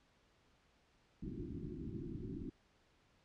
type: low-pass noise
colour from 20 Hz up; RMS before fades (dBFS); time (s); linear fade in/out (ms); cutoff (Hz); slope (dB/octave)
white; -45; 1.22-2.5; 10; 370; 96
effects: pink hiss -72 dBFS RMS until 3.24 s + low-pass 5000 Hz 12 dB/octave